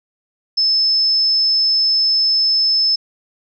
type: tone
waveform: sine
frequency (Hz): 5240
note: E8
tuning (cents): -11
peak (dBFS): -12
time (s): 0.57-2.96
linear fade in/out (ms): 10
effects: none